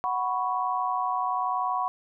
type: chord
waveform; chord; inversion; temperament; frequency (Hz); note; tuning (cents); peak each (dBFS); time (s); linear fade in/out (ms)
sine; F# suspended fourth; none; equal; 740 / 987.8 / 1108.7; F#5 / B5 / C#6; 0 / 0 / 0; -29; 0.04-1.88; 0
effects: none